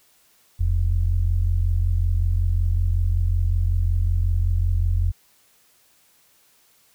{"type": "tone pair together", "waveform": "sine", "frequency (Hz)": [41.13, 86.5], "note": ["E1", "F2"], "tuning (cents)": [-3, -16], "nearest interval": "octave + minor second", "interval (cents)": 1287, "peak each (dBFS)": -20, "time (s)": [0.59, 5.12], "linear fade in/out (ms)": 20, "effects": ["white hiss -59 dBFS RMS until 6.94 s"]}